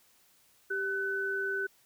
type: tone pair together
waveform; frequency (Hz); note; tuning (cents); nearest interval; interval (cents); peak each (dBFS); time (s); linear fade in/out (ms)
sine; 392 / 1505; G4 / F#6; 0 / +29; octave + major seventh; 2329; -35 / -31; 0.7-1.67; 10
effects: white hiss -65 dBFS RMS until 1.85 s